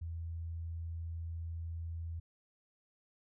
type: tone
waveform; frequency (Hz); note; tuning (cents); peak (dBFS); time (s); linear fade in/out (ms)
sine; 83; E2; +12; -38; 0.01-2.2; 10
effects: none